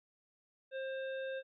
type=harmonic tone with a mistuned harmonic; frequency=531 Hz; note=C5; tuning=25 cents sharp; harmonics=1 / 3 / 5 / 7; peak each=-38 / -46 / -55 / -55 dBFS; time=0.71-1.43 s; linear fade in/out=50 ms; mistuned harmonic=7; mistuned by=-26 cents; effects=none